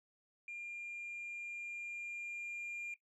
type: tone with level ramp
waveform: sine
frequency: 2400 Hz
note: D7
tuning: 37 cents sharp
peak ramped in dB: -42 to -38 dBFS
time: 0.48-2.94 s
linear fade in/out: 2 ms
effects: noise-tail reverb RT60 0.1 s tail -17 dB re dry + tanh soft clip ceiling -40 dBFS